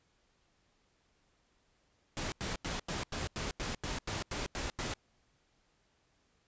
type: noise bursts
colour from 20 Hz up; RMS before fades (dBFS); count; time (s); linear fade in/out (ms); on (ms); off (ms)
pink; -37; 12; 2.17-4.938; 0; 150; 88
effects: pink hiss -73 dBFS RMS until 6.47 s + resampled to 16000 Hz